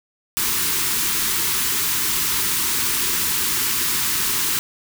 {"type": "band-stop noise", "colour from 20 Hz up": "white", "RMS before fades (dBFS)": -21, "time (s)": [0.37, 4.59], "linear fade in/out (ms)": 0, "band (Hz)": [440, 880], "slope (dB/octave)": 96, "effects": []}